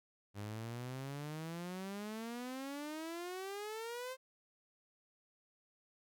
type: exponential sweep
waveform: sawtooth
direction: up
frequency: 100 to 527 Hz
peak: -38 dBFS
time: 0.34-4.17 s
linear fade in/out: 50 ms
effects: none